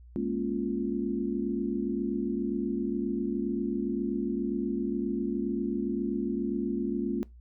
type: chord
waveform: sine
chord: Bb minor seventh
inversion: third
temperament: equal with one note detuned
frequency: 207.7 / 235.2 / 277.2 / 349.2 Hz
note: Ab3 / Bb3 / Db4 / F4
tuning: 0 / +16 / 0 / 0 cents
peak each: -33 dBFS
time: 0.16-7.23 s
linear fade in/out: 0 ms
effects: noise-tail reverb RT60 0.2 s tail -21 dB re dry + added 60 Hz sine -48 dBFS peak until 7.4 s